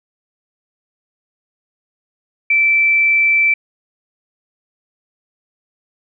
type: tone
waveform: sine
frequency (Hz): 2329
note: D7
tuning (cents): -15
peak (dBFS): -10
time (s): 2.5-3.54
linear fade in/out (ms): 5
effects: none